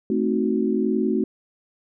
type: chord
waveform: sine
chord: A diminished seventh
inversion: none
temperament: equal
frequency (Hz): 220 / 261.6 / 311.1 / 370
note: A3 / C4 / Eb4 / Gb4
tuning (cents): 0 / 0 / 0 / 0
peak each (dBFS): -23 / -25 / -27 / -24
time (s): 0.1-1.24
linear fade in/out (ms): 2
effects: none